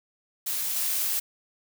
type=noise with level steps; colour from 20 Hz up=blue; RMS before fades=-29 / -27 dBFS; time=0.46-1.2 s; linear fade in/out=10 ms; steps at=0.76 s; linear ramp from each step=2 ms; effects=none